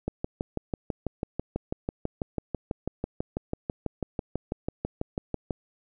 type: click train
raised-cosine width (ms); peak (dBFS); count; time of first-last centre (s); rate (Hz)
2; -15; 34; 0.08-5.508; 6.08
effects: none